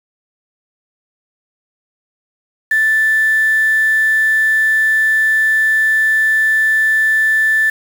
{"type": "tone with quantisation", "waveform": "sine", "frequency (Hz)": 1760, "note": "A6", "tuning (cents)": 0, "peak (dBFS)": -10, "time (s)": [2.71, 7.7], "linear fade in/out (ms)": 5, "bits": 5, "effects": []}